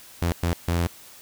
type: tone bursts at uneven times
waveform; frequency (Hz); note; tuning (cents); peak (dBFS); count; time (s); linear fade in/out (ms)
sawtooth; 85.7; F2; -32; -17; 3; 0.22-0.32 / 0.43-0.53 / 0.68-0.87; 0
effects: white hiss -47 dBFS RMS until 1.21 s